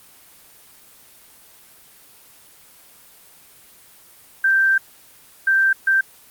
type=tone bursts at uneven times; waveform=sine; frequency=1568 Hz; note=G6; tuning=in tune; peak=-13 dBFS; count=3; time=4.44-4.78 / 5.47-5.73 / 5.87-6.01 s; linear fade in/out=5 ms; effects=white hiss -48 dBFS RMS until 6.3 s + Opus 24 kbps